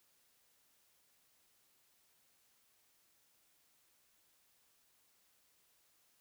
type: silence
effects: white hiss -73 dBFS RMS until 6.2 s